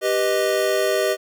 square chord, G augmented, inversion none, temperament equal, 392 / 493.9 / 622.3 Hz, G4 / B4 / D#5, 0 / 0 / 0 cents, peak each -23 / -25 / -22 dBFS, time 0.01-1.17 s, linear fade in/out 50 ms, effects none

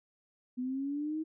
sine linear sweep, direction up, 246.9 to 319.6 Hz, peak -32 dBFS, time 0.57-1.24 s, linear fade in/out 20 ms, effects none

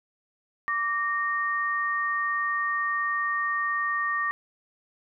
sine tone pair together, 1165 / 1849.3 Hz, D6 / A#6, -14 / -14 cents, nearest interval minor sixth, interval 800 cents, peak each -27 / -27 dBFS, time 0.68-4.31 s, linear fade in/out 0 ms, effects none

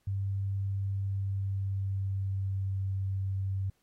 sine tone with pitch glide, 98.1 to 96.53 Hz, G2 to G2, +2 to -26 cents, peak -29 dBFS, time 0.07-3.7 s, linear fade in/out 5 ms, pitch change -28 cents, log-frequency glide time 0.97-2.85 s, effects pink hiss -74 dBFS RMS until 3.82 s + AAC 48 kbps

